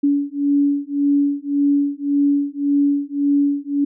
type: beating tone pair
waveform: sine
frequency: 283.7 / 285.5 Hz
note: C#4 / D4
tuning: +40 / -49 cents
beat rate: 1.8 Hz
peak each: -18 dBFS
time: 0.03-3.85 s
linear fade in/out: 10 ms
effects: none